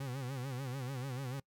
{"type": "tone with vibrato", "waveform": "40% pulse", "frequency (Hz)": 130.81, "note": "C3", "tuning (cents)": 0, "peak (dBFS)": -37, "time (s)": [0, 1.4], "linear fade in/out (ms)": 5, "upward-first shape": "sine", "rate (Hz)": 6.8, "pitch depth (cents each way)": 120, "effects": ["noise-tail reverb RT60 0.1 s tail -24 dB re dry"]}